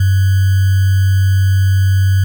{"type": "tone with sample-and-hold", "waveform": "sine", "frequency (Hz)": 95.6, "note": "G2", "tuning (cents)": -43, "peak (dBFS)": -8, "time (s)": [0, 2.24], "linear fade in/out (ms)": 5, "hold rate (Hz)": 1575, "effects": []}